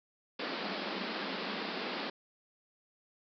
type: band-pass noise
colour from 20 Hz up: pink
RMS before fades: -38 dBFS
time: 0.39-2.1 s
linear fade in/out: 5 ms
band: 180 to 5000 Hz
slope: 96 dB/octave
effects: none